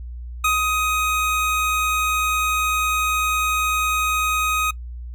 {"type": "tone with ADSR envelope", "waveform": "25% pulse", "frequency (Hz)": 1254, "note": "D#6", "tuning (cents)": 13, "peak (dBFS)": -12, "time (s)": [0.44, 4.71], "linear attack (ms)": 6, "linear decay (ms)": 150, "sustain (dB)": -3, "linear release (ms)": 7, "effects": ["noise-tail reverb RT60 0.1 s tail -22 dB re dry", "added 60 Hz sine -30 dBFS peak until 5.14 s"]}